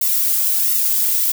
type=noise with flanger; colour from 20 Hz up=violet; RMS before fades=-17 dBFS; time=0.01-1.32 s; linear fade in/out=5 ms; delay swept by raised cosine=1.2 to 2.7 ms; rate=1.4 Hz; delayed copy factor=-0.9; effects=none